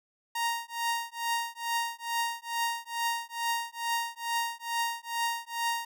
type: tone with tremolo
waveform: sawtooth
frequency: 932.3 Hz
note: A#5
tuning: in tune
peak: -22 dBFS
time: 0.35-5.85 s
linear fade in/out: 5 ms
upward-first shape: triangle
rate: 2.3 Hz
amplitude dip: 100%
effects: none